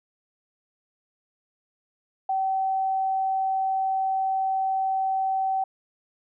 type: tone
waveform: sine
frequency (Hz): 767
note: G5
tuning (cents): -38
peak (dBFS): -22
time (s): 2.29-5.64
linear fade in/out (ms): 5
effects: none